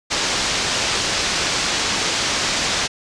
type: low-pass noise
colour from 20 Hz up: white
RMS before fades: -21 dBFS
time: 0.1-2.88 s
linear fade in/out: 20 ms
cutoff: 6300 Hz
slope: 24 dB/octave
effects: resampled to 22050 Hz